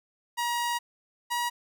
sawtooth tone pair in turn, 953 / 959.1 Hz, A#5 / A#5, +38 / +49 cents, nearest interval unison, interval 11 cents, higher second, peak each -23 / -23 dBFS, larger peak neither, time 0.37-0.79 / 1.3-1.5 s, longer first, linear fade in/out 20 ms, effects none

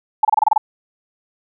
sine tone bursts, 861 Hz, A5, 38 cents flat, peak -8 dBFS, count 8, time 0.23-0.579 s, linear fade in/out 5 ms, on 20 ms, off 27 ms, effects none

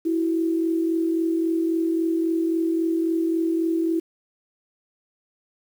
sine tone pair together, 329 / 372.7 Hz, E4 / F#4, -3 / +13 cents, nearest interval major second, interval 216 cents, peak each -20 / -29 dBFS, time 0.05-4 s, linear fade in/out 10 ms, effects 8-bit

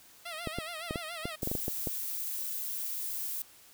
10% pulse tone with vibrato, 659.3 Hz, E5, in tune, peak -30 dBFS, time 0.25-1.36 s, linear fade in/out 10 ms, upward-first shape sine, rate 7.1 Hz, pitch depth 110 cents each way
clicks, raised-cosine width 2 ms, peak -20 dBFS, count 11, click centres 0.473 / 0.586 / 0.909 / 0.958 / 1.255 / 1.431 / 1.474 / 1.515 / 1.552 / 1.681 / 1.872 s
violet noise, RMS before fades -36 dBFS, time 1.42-3.42 s, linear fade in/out 2 ms
effects white hiss -57 dBFS RMS until 3.73 s

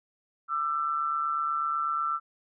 sine tone pair together, 1190.9 / 1339 Hz, D6 / E6, +24 / +27 cents, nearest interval major second, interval 203 cents, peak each -32 / -27 dBFS, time 0.48-2.2 s, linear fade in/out 50 ms, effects none

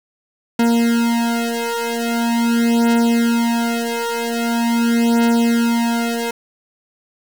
40% pulse beating tone pair, 233.1 / 233.53 Hz, A#3 / A#3, 0 / +3 cents, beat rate 0.43 Hz, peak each -17 dBFS, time 0.59-6.31 s, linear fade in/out 5 ms, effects 7-bit

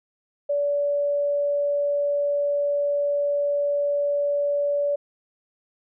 sine tone, 575 Hz, D5, 37 cents flat, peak -20 dBFS, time 0.49-4.96 s, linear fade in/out 10 ms, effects none

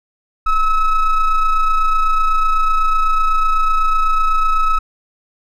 triangle ring-modulated tone, 640 Hz, D#5, 49 cents sharp, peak -6 dBFS, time 0.46-4.79 s, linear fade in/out 10 ms, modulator 654 Hz, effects none

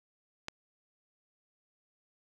click, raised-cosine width 0.2 ms, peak -19 dBFS, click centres 0.484 s, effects none

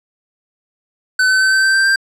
square tone with pitch steps, 1514 / 1524.5 / 1535.1 / 1545.8 / 1556.6 / 1567.4 / 1578.3 Hz, F#6 / G6 / G6 / G6 / G6 / G6 / G6, +39 / -49 / -37 / -25 / -13 / -1 / +11 cents, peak -11 dBFS, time 1.19-1.96 s, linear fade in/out 5 ms, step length 110 ms, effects low-pass 8000 Hz 12 dB/octave

